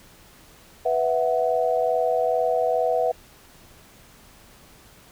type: chord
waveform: sine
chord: B suspended fourth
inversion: none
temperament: just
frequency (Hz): 493.9 / 658.5 / 740.8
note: B4 / E5 / F#5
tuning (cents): 0 / -2 / +2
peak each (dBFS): -23 / -23 / -25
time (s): 0.85-3.12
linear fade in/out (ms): 10
effects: pink hiss -51 dBFS RMS until 5.11 s